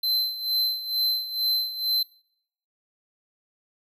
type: tone with tremolo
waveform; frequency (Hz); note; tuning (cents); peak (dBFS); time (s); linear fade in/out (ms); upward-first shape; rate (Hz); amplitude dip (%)
square; 4079; C8; -45; -21; 0.03-2.03; 5; sine; 2.2; 75
effects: noise-tail reverb RT60 0.7 s tail -24 dB re dry